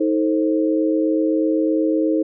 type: chord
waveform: sine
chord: A diminished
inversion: second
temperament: just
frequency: 316.8 / 440 / 528 Hz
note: Eb4 / A4 / C5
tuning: +31 / 0 / +16 cents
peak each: -17 / -23 / -23 dBFS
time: 0-2.23 s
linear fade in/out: 10 ms
effects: none